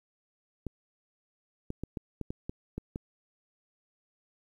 clicks, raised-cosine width 3 ms, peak -22 dBFS, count 9, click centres 0.667 / 1.704 / 1.836 / 1.972 / 2.213 / 2.305 / 2.495 / 2.78 / 2.959 s, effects 10-bit

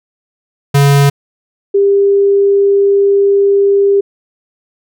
square / sine tone pair in turn, 141 / 398.8 Hz, C#3 / G4, +30 / +30 cents, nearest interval octave + tritone, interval 1800 cents, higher second, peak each -6 dBFS, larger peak neither, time 0.74-1.1 / 1.74-4.01 s, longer second, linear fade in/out 10 ms, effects none

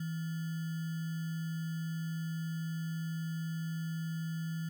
sine tone with sample-and-hold, 163.1 Hz, E3, 18 cents flat, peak -34 dBFS, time 0-4.69 s, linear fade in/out 5 ms, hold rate 1575 Hz, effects none

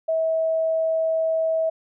sine tone, 646 Hz, E5, 35 cents flat, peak -19 dBFS, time 0.08-1.7 s, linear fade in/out 10 ms, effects none

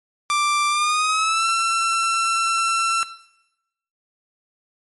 sawtooth tone with pitch glide, 1178 to 1345.4 Hz, D6 to E6, +5 to +35 cents, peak -14 dBFS, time 0.3-3.03 s, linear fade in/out 0 ms, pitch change +230 cents, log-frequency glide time 0.69-1.47 s, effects noise-tail reverb RT60 0.9 s tail -18 dB re dry + MP3 48 kbps

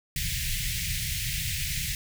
pink band-stop noise, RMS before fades -30 dBFS, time 0.16-1.95 s, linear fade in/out 2 ms, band 160 to 1900 Hz, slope 48 dB/octave, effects none

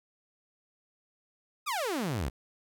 sawtooth exponential sweep, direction down, 1303 to 56 Hz, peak -26 dBFS, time 1.66-2.3 s, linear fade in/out 20 ms, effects none

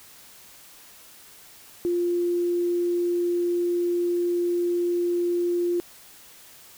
sine tone, 349.2 Hz, F4, in tune, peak -21 dBFS, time 1.85-5.8 s, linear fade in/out 0 ms, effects white hiss -49 dBFS RMS until 6.77 s

